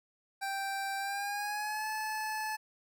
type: tone with pitch glide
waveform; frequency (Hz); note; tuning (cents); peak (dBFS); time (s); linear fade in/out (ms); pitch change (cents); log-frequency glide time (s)
25% pulse; 784 to 864.9; G5 to A5; 0 to -30; -30; 0.41-2.57; 20; +170; 0.98-1.87
effects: none